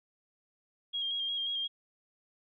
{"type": "tone with vibrato", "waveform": "sine", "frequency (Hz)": 3251, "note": "G#7", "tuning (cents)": -38, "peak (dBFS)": -31, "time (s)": [0.93, 1.68], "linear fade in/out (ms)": 20, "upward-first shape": "square", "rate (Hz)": 5.6, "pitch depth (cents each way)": 25, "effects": []}